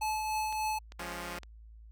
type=tone with tremolo; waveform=square; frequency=863 Hz; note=A5; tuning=34 cents flat; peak=-30 dBFS; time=0.01-0.79 s; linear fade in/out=10 ms; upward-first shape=triangle; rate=3.4 Hz; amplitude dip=35%
type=clicks; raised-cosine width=0.2 ms; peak=-30 dBFS; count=5; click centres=0.526 / 0.921 / 1.026 / 1.12 / 1.433 s
type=chord; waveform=5% pulse; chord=Db major; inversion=first; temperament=equal; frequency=174.61 / 207.7 / 277.2 Hz; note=F3 / Ab3 / Db4; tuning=0 / 0 / 0 cents; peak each=-29 / -34 / -33 dBFS; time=0.99-1.39 s; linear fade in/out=5 ms
effects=added 55 Hz sine -49 dBFS peak until 1.91 s